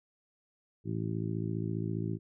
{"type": "harmonic tone", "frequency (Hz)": 54.9, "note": "A1", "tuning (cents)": -3, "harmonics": [2, 3, 4, 5, 6, 7], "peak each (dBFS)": [-35, -36, -41, -43, -40, -43], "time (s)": [0.84, 2.19], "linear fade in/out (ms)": 50, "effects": []}